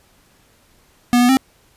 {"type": "tone with pitch steps", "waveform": "square", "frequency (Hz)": [243.2, 245, 264.3], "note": ["B3", "B3", "C4"], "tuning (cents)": [-26, -14, 18], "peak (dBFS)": -11, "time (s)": [1.13, 1.37], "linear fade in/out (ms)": 0, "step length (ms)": 80, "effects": ["pink hiss -55 dBFS RMS until 1.76 s", "resampled to 32000 Hz"]}